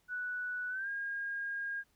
sine tone with pitch glide, 1480 to 1623.3 Hz, F#6 to G#6, 0 to -40 cents, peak -35 dBFS, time 0.08-1.84 s, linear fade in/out 50 ms, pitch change +160 cents, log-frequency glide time 0.69-0.89 s, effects pink hiss -73 dBFS RMS until 1.95 s

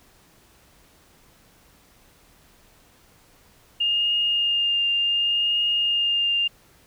sine tone with vibrato, 2823 Hz, F7, 18 cents sharp, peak -19 dBFS, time 3.8-6.48 s, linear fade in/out 10 ms, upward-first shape triangle, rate 0.68 Hz, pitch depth 16 cents each way, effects pink hiss -56 dBFS RMS until 6.86 s

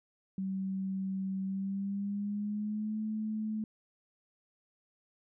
sine tone with pitch glide, 191.5 to 216.2 Hz, G3 to A3, -40 to -30 cents, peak -32 dBFS, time 0.38-3.64 s, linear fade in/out 2 ms, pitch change +210 cents, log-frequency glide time 1.44-2.99 s, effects none

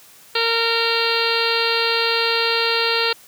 harmonic tone, 460.3 Hz, A#4, 22 cents flat, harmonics 1 / 2 / 3 / 4 / 5 / 6 / 7 / 8 / 9 / 10, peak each -23 / -27 / -25 / -28 / -29 / -24 / -29 / -28 / -24 / -28 dBFS, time 0.35-3.13 s, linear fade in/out 5 ms, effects white hiss -47 dBFS RMS until 3.27 s + high-pass 80 Hz 12 dB/octave

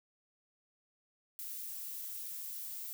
violet noise, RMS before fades -43 dBFS, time 1.39-2.93 s, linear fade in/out 0 ms, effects none

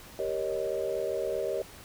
sine chord, Eb dominant seventh, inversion first, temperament equal with one note detuned, 392 / 469.4 / 554.4 / 622.3 Hz, G4 / Bb4 / Db5 / Eb5, 0 / +12 / 0 / 0 cents, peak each -34 dBFS, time 0.19-1.62 s, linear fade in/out 2 ms, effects pink hiss -49 dBFS RMS until 1.84 s

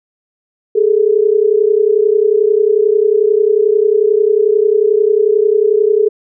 sine tone pair together, 408.8 / 440 Hz, G#4 / A4, -27 / 0 cents, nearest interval minor second, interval 127 cents, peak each -11 dBFS, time 0.75-6.09 s, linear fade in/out 10 ms, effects none

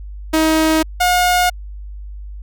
sawtooth tone pair in turn, 316.8 / 718.4 Hz, D#4 / F5, +31 / +49 cents, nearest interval octave + major second, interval 1418 cents, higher second, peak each -8 dBFS, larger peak neither, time 0.33-0.83 / 1-1.5 s, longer neither, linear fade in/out 10 ms, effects added 50 Hz sine -28 dBFS peak until 2.42 s

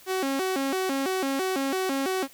sawtooth tone with vibrato, 320 Hz, D#4, 49 cents sharp, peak -21 dBFS, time 0.06-2.28 s, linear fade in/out 50 ms, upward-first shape square, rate 3 Hz, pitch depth 280 cents each way, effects white hiss -52 dBFS RMS until 2.33 s

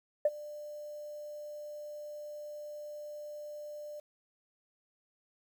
sine tone with ADSR envelope, 595 Hz, D5, 22 cents sharp, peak -20 dBFS, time 0.25-4 s, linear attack 4 ms, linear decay 39 ms, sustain -21 dB, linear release 6 ms, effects tanh soft clip ceiling -17 dBFS + 10-bit

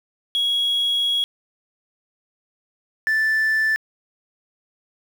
sine tone pair in turn, 3322 / 1759.8 Hz, G#7 / A6, 0 / 0 cents, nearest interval major seventh, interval 1100 cents, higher first, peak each -16 / -14 dBFS, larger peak second, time 0.35-1.24 / 3.07-3.76 s, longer first, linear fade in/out 0 ms, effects tanh soft clip ceiling -16 dBFS + 7-bit

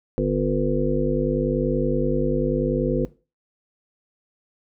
harmonic tone, 50.4 Hz, G1, 49 cents sharp, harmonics 1 / 3 / 5 / 7 / 9 / 10, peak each -26 / -26 / -26 / -26 / -26 / -26 dBFS, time 0.18-3.05 s, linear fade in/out 0 ms, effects noise-tail reverb RT60 0.3 s tail -17 dB re dry

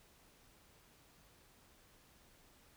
silence, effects pink hiss -66 dBFS RMS until 2.76 s

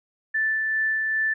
sine tone with tremolo, 1760 Hz, A6, in tune, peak -20 dBFS, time 0.34-1.34 s, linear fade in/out 10 ms, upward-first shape sine, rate 2.5 Hz, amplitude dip 25%, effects none

